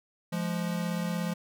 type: tone pair together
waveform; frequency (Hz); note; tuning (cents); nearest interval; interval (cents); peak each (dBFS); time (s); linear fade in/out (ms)
square; 172.9 / 209.7; F3 / G#3; -17 / +17; minor third; 334; -31 / -35; 0.32-1.34; 10
effects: none